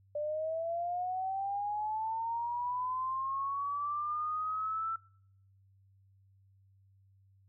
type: linear sweep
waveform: sine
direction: up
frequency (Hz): 587.3 to 1336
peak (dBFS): -32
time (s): 0.15-4.96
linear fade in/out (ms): 5
effects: noise-tail reverb RT60 0.7 s tail -25 dB re dry + added 97 Hz sine -62 dBFS peak until 7.48 s